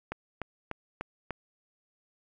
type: click train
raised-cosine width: 0.5 ms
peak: -19 dBFS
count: 5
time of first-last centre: 0.12-1.307 s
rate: 3.37 Hz
effects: none